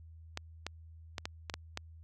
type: clicks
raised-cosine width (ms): 0.2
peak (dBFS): -19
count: 7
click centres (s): 0.374 / 0.666 / 1.182 / 1.255 / 1.498 / 1.54 / 1.774
effects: added 81 Hz sine -50 dBFS peak until 2.03 s